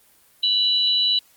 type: tone pair together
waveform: sine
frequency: 2960 / 3951 Hz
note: F#7 / B7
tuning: 0 / 0 cents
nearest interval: perfect fourth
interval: 500 cents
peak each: -21 / -18 dBFS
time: 0.43-1.19 s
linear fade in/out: 5 ms
effects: white hiss -56 dBFS RMS until 1.36 s + Opus 24 kbps